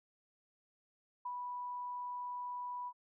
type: tone with ADSR envelope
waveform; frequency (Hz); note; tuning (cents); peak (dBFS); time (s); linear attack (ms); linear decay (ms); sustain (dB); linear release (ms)
sine; 984; B5; -7; -37; 1.25-2.93; 8; 56; -2; 57
effects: none